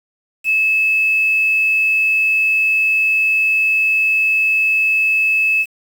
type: tone with quantisation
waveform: sine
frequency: 2600 Hz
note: E7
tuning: 24 cents flat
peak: -12 dBFS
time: 0.44-5.66 s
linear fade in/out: 50 ms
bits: 6
effects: none